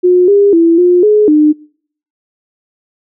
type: tone with pitch steps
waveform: sine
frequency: 360.2 / 403.8 / 333.4 / 355.9 / 422.3 / 302.6 Hz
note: F#4 / G#4 / E4 / F4 / G#4 / D#4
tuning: -46 / -49 / +20 / +33 / +29 / -48 cents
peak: -4 dBFS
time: 0.03-1.53 s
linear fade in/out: 20 ms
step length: 250 ms
effects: noise-tail reverb RT60 0.6 s tail -26 dB re dry